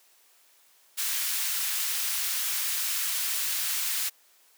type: high-pass noise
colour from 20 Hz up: white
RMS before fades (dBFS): -29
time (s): 0.97-4.1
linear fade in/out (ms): 20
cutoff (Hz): 1500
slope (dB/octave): 12
effects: white hiss -61 dBFS RMS until 4.57 s + high-pass 400 Hz 12 dB/octave